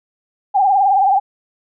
sine tone with vibrato, 787 Hz, G5, 7 cents sharp, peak -10 dBFS, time 0.54-1.2 s, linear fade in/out 20 ms, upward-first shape triangle, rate 19 Hz, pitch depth 100 cents each way, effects none

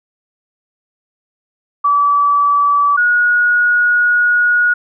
sine tone pair in turn, 1151 / 1450.2 Hz, D6 / F#6, -35 / -35 cents, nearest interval major third, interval 400 cents, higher second, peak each -9 dBFS, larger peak neither, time 1.84-2.97 / 2.97-4.74 s, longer second, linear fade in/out 10 ms, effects none

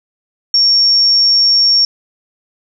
sine tone, 5510 Hz, F8, 24 cents flat, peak -7 dBFS, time 0.54-1.85 s, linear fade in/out 2 ms, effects none

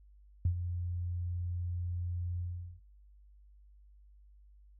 sine tone with ADSR envelope, 87.9 Hz, F2, 12 cents sharp, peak -24 dBFS, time 0.45-2.81 s, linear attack 3 ms, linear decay 81 ms, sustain -9 dB, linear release 420 ms, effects noise-tail reverb RT60 0.6 s tail -20 dB re dry + added 50 Hz sine -56 dBFS peak until 4.79 s

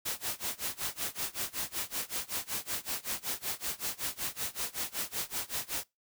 white noise with tremolo, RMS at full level -33 dBFS, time 0.05-5.84 s, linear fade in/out 10 ms, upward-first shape sine, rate 5.3 Hz, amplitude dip 95%, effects noise-tail reverb RT60 0.2 s tail -23 dB re dry

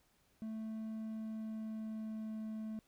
triangle tone with pitch glide, 220 to 218.2 Hz, A3 to A3, 0 to -14 cents, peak -38 dBFS, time 0.42-2.79 s, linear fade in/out 0 ms, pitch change -14 cents, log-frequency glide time 1.06-2.36 s, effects pink hiss -73 dBFS RMS until 2.87 s

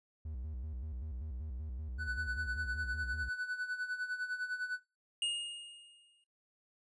triangle tone with vibrato, 69.3 Hz, C#2, in tune, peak -37 dBFS, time 0.25-3.29 s, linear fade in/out 5 ms, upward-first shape square, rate 5.2 Hz, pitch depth 200 cents each way
triangle tone with tremolo, 1492 Hz, F#6, 14 cents sharp, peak -31 dBFS, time 1.98-4.8 s, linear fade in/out 50 ms, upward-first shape sine, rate 9.9 Hz, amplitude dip 70%
square tone with exponential decay, 2847 Hz, F7, 33 cents sharp, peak -31 dBFS, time 5.22-6.24 s, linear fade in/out 2 ms, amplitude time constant 220 ms
effects noise-tail reverb RT60 0.3 s tail -23 dB re dry + resampled to 24000 Hz

